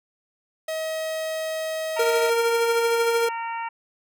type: tone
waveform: 45% pulse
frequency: 636 Hz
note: D#5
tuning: 38 cents sharp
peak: -26 dBFS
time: 0.68-2.3 s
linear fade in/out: 5 ms
type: harmonic tone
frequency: 460 Hz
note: A#4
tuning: 23 cents flat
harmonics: 2 / 3 / 4 / 5 / 6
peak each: -28 / -38 / -39 / -39 / -41 dBFS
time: 1.96-3.69 s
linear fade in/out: 10 ms
type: tone with tremolo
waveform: square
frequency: 465.3 Hz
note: A#4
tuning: 3 cents flat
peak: -19 dBFS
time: 1.99-3.29 s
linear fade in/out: 5 ms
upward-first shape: sine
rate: 13 Hz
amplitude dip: 35%
effects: none